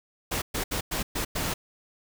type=noise bursts at uneven times; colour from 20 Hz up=pink; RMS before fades=-29 dBFS; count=6; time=0.31-0.42 / 0.54-0.64 / 0.71-0.81 / 0.91-1.03 / 1.15-1.25 / 1.35-1.54 s; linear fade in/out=10 ms; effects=none

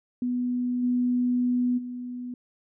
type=tone with level steps; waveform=sine; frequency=246.9 Hz; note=B3; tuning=in tune; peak=-24 / -21 / -32 dBFS; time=0.22-2.34 s; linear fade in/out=2 ms; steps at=0.82 / 1.77 s; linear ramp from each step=20 ms; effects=none

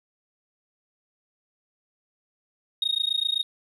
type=tone with amplitude modulation; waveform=triangle; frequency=3729 Hz; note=A#7; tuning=in tune; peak=-16 dBFS; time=2.82-3.43 s; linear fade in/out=2 ms; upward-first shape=sine; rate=27.8 Hz; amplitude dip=100%; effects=tanh soft clip ceiling -17 dBFS + resampled to 32000 Hz

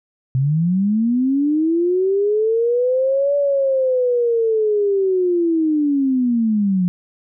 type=linear two-way sweep; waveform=sine; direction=up then down; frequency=126.2 to 575 to 175.3 Hz; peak=-14 dBFS; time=0.35-6.88 s; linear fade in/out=0 ms; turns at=3.36 s; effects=none

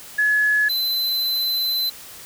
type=tone pair in turn; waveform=sine / square; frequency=1700 / 4043 Hz; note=G#6 / B7; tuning=+40 / +40 cents; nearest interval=octave + minor third; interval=1500 cents; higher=second; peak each=-15 / -20 dBFS; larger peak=first; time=0.18-0.69 / 0.69-1.9 s; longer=second; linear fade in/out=10 ms; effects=white hiss -40 dBFS RMS until 2.25 s

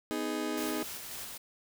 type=chord; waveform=35% pulse; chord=G# minor; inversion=first; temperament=just; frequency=249.2 / 311.5 / 415.3 Hz; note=B3 / D#4 / G#4; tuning=+16 / +2 / 0 cents; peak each=-36 / -33 / -36 dBFS; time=0.11-0.83 s; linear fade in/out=0 ms
type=noise with tremolo; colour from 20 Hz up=white; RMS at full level=-41 dBFS; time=0.57-1.38 s; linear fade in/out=10 ms; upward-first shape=square; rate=3.7 Hz; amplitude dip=25%
effects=none

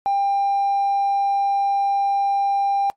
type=tone with hard clipping; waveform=sine; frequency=796 Hz; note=G5; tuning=26 cents sharp; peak=-17 dBFS; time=0.06-2.9 s; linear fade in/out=0 ms; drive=1 dB; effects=noise-tail reverb RT60 0.1 s tail -19 dB re dry + MP3 64 kbps

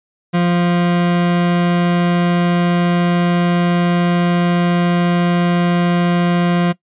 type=tone; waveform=40% pulse; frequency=174.61 Hz; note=F3; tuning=in tune; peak=-11 dBFS; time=0.33-6.73 s; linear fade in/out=20 ms; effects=noise-tail reverb RT60 0.1 s tail -20 dB re dry + resampled to 8000 Hz

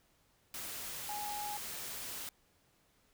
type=tone in noise; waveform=sine; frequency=830.6 Hz; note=G#5; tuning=in tune; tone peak=-39 dBFS; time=1.09-1.57 s; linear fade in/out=2 ms; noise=white; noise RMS=-43 dBFS; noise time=0.54-2.29 s; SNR=+1 dB; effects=pink hiss -71 dBFS RMS until 3.13 s

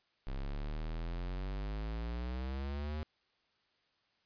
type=exponential sweep; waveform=square; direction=up; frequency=32.7 to 77.78 Hz; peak=-37 dBFS; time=0.27-3.03 s; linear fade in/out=0 ms; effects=white hiss -75 dBFS RMS until 4.25 s + resampled to 11025 Hz

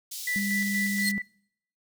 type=high-pass noise; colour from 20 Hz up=pink; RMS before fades=-37 dBFS; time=0.11-1.12 s; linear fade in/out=10 ms; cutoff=3900 Hz; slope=24 dB/octave
type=tone with tremolo; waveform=sine; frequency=1975.5 Hz; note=B6; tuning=in tune; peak=-26 dBFS; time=0.27-1.22 s; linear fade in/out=5 ms; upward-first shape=square; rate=4.2 Hz; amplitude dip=40%
type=tone; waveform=sine; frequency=201.1 Hz; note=G3; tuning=44 cents sharp; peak=-28 dBFS; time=0.36-1.18 s; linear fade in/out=0 ms
type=tone with exponential growth; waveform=25% pulse; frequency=4238 Hz; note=C8; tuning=21 cents sharp; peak=-19 dBFS; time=0.94-1.09 s; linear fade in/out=2 ms; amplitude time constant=31 ms
effects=noise-tail reverb RT60 0.7 s tail -25 dB re dry

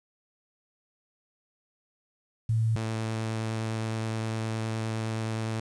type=tone pair in turn; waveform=sine / sawtooth; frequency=112 / 111.29 Hz; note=A2 / A2; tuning=+31 / +20 cents; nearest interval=unison; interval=11 cents; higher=first; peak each=-22 / -25 dBFS; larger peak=first; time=2.49-2.76 / 2.76-5.6 s; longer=second; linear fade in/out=5 ms; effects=resampled to 22050 Hz + 9-bit

